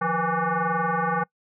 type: tone with frequency modulation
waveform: sine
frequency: 175.2 Hz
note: F3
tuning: 6 cents sharp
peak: -21 dBFS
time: 0.01-1.24 s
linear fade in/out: 10 ms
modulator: 329 Hz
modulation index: 4.2
effects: noise-tail reverb RT60 0.1 s tail -24 dB re dry